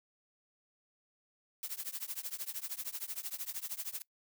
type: noise with tremolo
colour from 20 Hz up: blue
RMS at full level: -37 dBFS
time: 1.63-4.02 s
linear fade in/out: 0 ms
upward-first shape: triangle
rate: 13 Hz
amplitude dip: 100%
effects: noise-tail reverb RT60 0.1 s tail -22 dB re dry